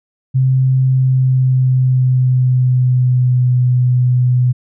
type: tone with pitch glide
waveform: sine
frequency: 130.8 to 125.04 Hz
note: C3 to B2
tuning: 0 to +22 cents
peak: -9 dBFS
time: 0.34-4.53 s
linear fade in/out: 20 ms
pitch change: -78 cents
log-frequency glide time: 0.82-3.57 s
effects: none